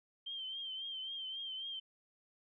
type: tone with vibrato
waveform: sine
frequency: 3144 Hz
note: G7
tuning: 4 cents sharp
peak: -40 dBFS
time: 0.26-1.8 s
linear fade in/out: 10 ms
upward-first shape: triangle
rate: 3.7 Hz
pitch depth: 63 cents each way
effects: none